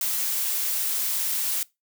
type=noise; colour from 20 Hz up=blue; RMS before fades=-26 dBFS; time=0.01-1.63 s; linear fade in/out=2 ms; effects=noise-tail reverb RT60 0.2 s tail -21 dB re dry